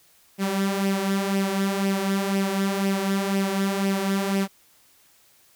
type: tone with flanger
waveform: sawtooth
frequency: 195.5 Hz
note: G3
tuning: 4 cents flat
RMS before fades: -24 dBFS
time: 0.38-4.48 s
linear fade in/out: 50 ms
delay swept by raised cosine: 0.36 to 4.56 ms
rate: 2 Hz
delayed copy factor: +0.55
effects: white hiss -58 dBFS RMS until 5.55 s